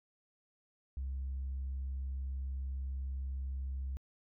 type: tone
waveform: sine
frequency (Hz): 66.7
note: C2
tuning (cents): +34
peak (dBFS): -34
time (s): 0.97-3.97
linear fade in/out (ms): 0
effects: tanh soft clip ceiling -33 dBFS